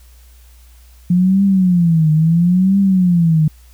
sine tone with vibrato, 174.61 Hz, F3, in tune, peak -9 dBFS, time 1.1-3.48 s, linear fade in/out 5 ms, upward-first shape triangle, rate 0.74 Hz, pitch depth 230 cents each way, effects added 60 Hz sine -41 dBFS peak until 3.73 s + white hiss -52 dBFS RMS until 3.73 s

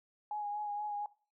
sine tone with vibrato, 830.6 Hz, G#5, in tune, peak -35 dBFS, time 0.31-1.06 s, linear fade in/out 2 ms, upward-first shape sine, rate 4.2 Hz, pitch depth 24 cents each way, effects noise-tail reverb RT60 0.4 s tail -20 dB re dry

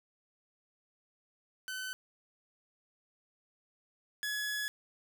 sawtooth tone pair in turn, 1518 / 1692.6 Hz, F#6 / G#6, +44 / +32 cents, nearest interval major second, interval 188 cents, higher second, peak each -34 / -30 dBFS, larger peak second, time 1.68-1.93 / 4.23-4.68 s, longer second, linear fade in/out 0 ms, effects none

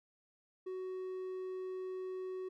triangle tone, 372.6 Hz, F#4, 12 cents sharp, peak -37 dBFS, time 0.66-2.49 s, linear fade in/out 10 ms, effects none

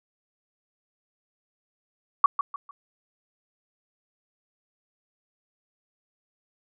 sine tone with echo, 1131 Hz, C#6, 34 cents sharp, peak -11 dBFS, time 2.24-2.26 s, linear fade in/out 2 ms, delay 150 ms, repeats 3, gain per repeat -10 dB, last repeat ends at 2.71 s, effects none

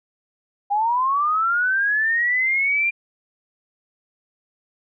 sine linear sweep, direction up, 797 to 2400 Hz, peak -17 dBFS, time 0.7-2.91 s, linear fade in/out 20 ms, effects none

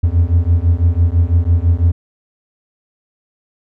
triangle beating tone pair, 82.41 / 88.41 Hz, E2 / F2, 0 / +22 cents, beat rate 6 Hz, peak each -11 dBFS, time 0.03-1.92 s, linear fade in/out 10 ms, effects none

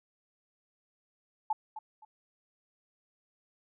sine tone with echo, 865 Hz, A5, 30 cents flat, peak -26 dBFS, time 1.5-1.53 s, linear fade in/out 5 ms, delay 260 ms, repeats 2, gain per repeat -12 dB, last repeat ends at 2.05 s, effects none

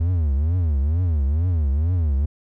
triangle tone with vibrato, 78.6 Hz, D#2, 18 cents sharp, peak -15 dBFS, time 0-2.26 s, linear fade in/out 10 ms, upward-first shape triangle, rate 2.2 Hz, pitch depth 300 cents each way, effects none

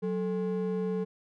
triangle ring-modulated tone, 311.5 Hz, D#4, 2 cents sharp, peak -23 dBFS, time 0.02-1.05 s, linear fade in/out 20 ms, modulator 127 Hz, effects none

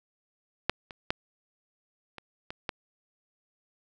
clicks, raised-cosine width 0.3 ms, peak -7 / -25 / -10 / -25 / -21 / -14 dBFS, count 6, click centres 0.696 / 0.908 / 1.105 / 2.183 / 2.505 / 2.692 s, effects none

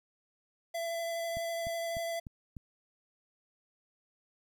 square tone with vibrato, 671 Hz, E5, 31 cents sharp, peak -34 dBFS, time 0.74-2.2 s, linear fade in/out 10 ms, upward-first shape square, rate 12 Hz, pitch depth 8 cents each way
click train, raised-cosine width 5 ms, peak -31 dBFS, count 5, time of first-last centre 1.37-2.568 s, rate 3.34 Hz
effects 11-bit

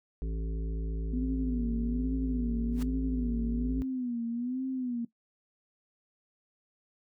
harmonic tone, 54.5 Hz, A1, 16 cents flat, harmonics 1 / 3 / 5 / 7 / 8, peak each -31 / -41 / -45 / -48 / -49 dBFS, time 0.22-3.82 s, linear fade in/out 0 ms
sine tone with vibrato, 246.9 Hz, B3, in tune, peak -30 dBFS, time 1.13-5.05 s, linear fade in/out 5 ms, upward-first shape sine, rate 1.2 Hz, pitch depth 110 cents each way
pink noise with exponential growth, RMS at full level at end -39 dBFS, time 2.71-2.83 s, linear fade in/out 5 ms, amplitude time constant 24 ms
effects noise-tail reverb RT60 0.1 s tail -17 dB re dry

